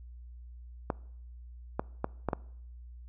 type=clicks; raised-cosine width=1 ms; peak=-15 dBFS; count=5; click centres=0.902 / 1.795 / 2.044 / 2.287 / 2.332 s; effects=noise-tail reverb RT60 0.7 s tail -23 dB re dry + added 60 Hz sine -45 dBFS peak until 3.08 s